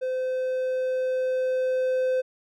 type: tone with level ramp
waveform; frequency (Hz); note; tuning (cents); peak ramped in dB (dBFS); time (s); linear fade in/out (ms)
triangle; 514; C5; -31; -23 to -19; 0.01-2.22; 20
effects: none